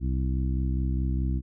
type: harmonic tone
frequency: 64.8 Hz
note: C2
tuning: 16 cents flat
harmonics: 1 / 2 / 3 / 4 / 5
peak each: -25 / -31 / -35 / -37 / -39 dBFS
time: 0-1.42 s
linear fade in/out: 50 ms
effects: none